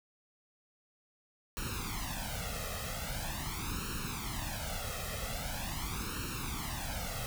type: noise with flanger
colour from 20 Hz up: pink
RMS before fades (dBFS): -38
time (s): 1.57-7.26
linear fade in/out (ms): 0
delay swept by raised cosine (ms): 0.72 to 1.58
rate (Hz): 0.43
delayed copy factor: +0.95
effects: none